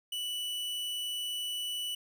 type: tone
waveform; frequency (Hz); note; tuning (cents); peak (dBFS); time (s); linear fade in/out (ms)
45% pulse; 2963; F#7; +2; -33; 0.12-1.95; 5
effects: none